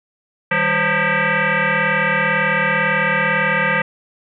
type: tone with frequency modulation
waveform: sine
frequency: 196 Hz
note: G3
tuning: in tune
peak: -14 dBFS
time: 0.51-3.82 s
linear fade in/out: 5 ms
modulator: 354 Hz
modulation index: 6.3
effects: none